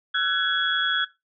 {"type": "tone cluster", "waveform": "sine", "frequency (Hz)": [1352, 1503, 1675, 3350], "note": ["E6", "F#6", "G#6", "G#7"], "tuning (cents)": [43, 27, 14, 14], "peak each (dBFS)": [-29, -25, -28, -25], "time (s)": [0.14, 1.05], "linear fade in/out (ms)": 10, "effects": ["noise-tail reverb RT60 0.2 s tail -17 dB re dry"]}